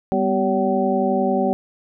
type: tone cluster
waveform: sine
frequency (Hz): 196.7 / 247.8 / 385.4 / 567 / 761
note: G3 / B3 / G4 / C#5 / F#5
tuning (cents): +6 / +6 / -29 / +39 / +48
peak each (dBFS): -23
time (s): 0.12-1.53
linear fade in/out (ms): 0
effects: none